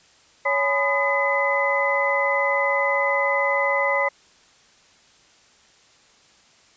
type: tone cluster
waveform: sine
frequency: 560 / 840 / 1007 / 1234 / 2021 Hz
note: C#5 / G#5 / B5 / D#6 / B6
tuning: +18 / +19 / +33 / -15 / +39 cents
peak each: -23 / -29 / -26 / -30 / -22 dBFS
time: 0.45-4.09 s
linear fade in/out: 10 ms
effects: white hiss -55 dBFS RMS until 6.76 s + resampled to 16000 Hz